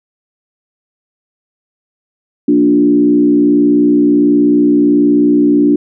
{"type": "tone with frequency modulation", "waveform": "sine", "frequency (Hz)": 292.4, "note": "D4", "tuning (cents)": -7, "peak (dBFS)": -6, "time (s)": [2.48, 5.76], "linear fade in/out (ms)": 5, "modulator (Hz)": 61.4, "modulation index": 0.85, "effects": []}